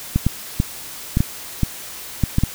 clicks, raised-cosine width 5 ms, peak -3 dBFS, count 9, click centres 0.16 / 0.266 / 0.601 / 1.171 / 1.205 / 1.633 / 2.237 / 2.384 / 2.436 s, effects white hiss -34 dBFS RMS until 2.54 s

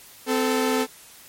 sawtooth tone pair together, 257.8 / 440 Hz, C4 / A4, -26 / 0 cents, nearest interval major sixth, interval 926 cents, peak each -19 dBFS, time 0.26-0.87 s, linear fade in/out 50 ms, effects white hiss -47 dBFS RMS until 1.28 s + MP3 64 kbps

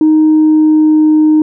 sine tone with pitch glide, 311 to 308.5 Hz, D#4 to D#4, -1 to -15 cents, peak -3 dBFS, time 0.01-1.42 s, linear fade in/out 2 ms, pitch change -14 cents, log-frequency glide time 0.2-1.09 s, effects tanh soft clip ceiling -2 dBFS

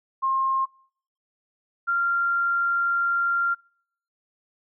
sine tone pair in turn, 1066 / 1386.2 Hz, C6 / F6, +32 / -13 cents, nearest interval perfect fourth, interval 455 cents, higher second, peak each -20 dBFS, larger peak neither, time 0.22-0.66 / 1.87-3.55 s, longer second, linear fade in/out 20 ms, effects noise-tail reverb RT60 0.6 s tail -26 dB re dry

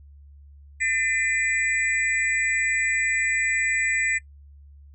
sine tone cluster, 1795 / 2033 / 2392 / 7870 Hz, A6 / B6 / D7 / B8, +34 / +50 / +31 / -7 cents, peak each -28 / -23 / -28 / -30 dBFS, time 0.8-4.19 s, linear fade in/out 20 ms, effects noise-tail reverb RT60 0.1 s tail -20 dB re dry + added 71 Hz sine -45 dBFS peak until 4.94 s

